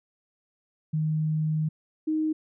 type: tone pair in turn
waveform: sine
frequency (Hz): 155.56 / 311.9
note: D#3 / D#4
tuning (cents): 0 / +4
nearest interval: octave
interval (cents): 1204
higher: second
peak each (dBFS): -23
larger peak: neither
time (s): 0.93-1.69 / 2.07-2.33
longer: first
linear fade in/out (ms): 10
effects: none